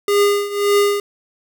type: tone with tremolo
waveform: square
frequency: 407 Hz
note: G#4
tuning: 35 cents flat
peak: -11 dBFS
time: 0.08-1 s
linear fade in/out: 2 ms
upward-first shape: triangle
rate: 1.8 Hz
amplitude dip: 85%
effects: none